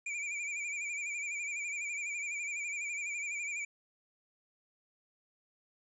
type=tone with vibrato; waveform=square; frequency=2349 Hz; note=D7; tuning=in tune; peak=-36 dBFS; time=0.06-3.65 s; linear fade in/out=5 ms; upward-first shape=sine; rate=12 Hz; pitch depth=65 cents each way; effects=resampled to 22050 Hz + 13-bit